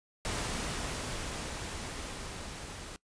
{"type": "noise with level ramp", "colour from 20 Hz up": "pink", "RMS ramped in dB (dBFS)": [-34, -44], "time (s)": [0.25, 2.96], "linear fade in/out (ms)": 0, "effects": ["noise-tail reverb RT60 0.1 s tail -21 dB re dry", "resampled to 22050 Hz"]}